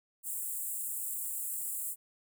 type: high-pass noise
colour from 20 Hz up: pink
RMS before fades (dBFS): -37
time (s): 0.23-1.96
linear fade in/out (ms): 50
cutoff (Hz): 7500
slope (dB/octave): 96
effects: none